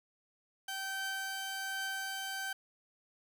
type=tone pair together; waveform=sawtooth; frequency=774 / 1549.3 Hz; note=G5 / G6; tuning=-22 / -21 cents; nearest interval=octave; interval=1201 cents; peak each=-39 / -34 dBFS; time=0.68-2.53 s; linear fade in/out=5 ms; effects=none